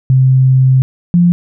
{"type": "tone pair in turn", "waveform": "sine", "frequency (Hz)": [130.81, 174.47], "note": ["C3", "F3"], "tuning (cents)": [0, -1], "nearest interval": "perfect fourth", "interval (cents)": 499, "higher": "second", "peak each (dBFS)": -5, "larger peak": "neither", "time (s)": [[0.1, 0.82], [1.14, 1.32]], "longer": "first", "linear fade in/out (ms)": 0, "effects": []}